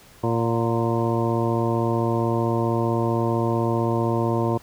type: harmonic tone with a mistuned harmonic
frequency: 115.6 Hz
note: A#2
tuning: 14 cents flat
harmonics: 1 / 2 / 3 / 4 / 5 / 6 / 8 / 9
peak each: -24 / -27 / -25 / -30 / -30 / -32 / -30 / -33 dBFS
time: 0.23-4.58 s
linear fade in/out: 10 ms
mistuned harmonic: 6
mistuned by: +44 cents
effects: pink hiss -50 dBFS RMS until 4.62 s